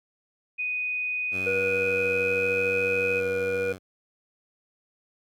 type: tone with pitch glide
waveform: sine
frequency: 2489 to 2508 Hz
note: D#7 to D#7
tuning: 0 to +13 cents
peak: -26 dBFS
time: 0.58-3.21 s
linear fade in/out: 20 ms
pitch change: +13 cents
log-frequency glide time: 1.42-2.26 s
type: tone with vibrato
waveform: 10% pulse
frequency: 93.5 Hz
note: F#2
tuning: 19 cents sharp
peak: -27 dBFS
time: 1.31-3.79 s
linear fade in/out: 50 ms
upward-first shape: triangle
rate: 0.9 Hz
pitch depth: 19 cents each way
type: harmonic tone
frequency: 482.9 Hz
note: B4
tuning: 39 cents flat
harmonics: 1 / 3 / 5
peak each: -25 / -35 / -34 dBFS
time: 1.46-3.73 s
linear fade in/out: 10 ms
effects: none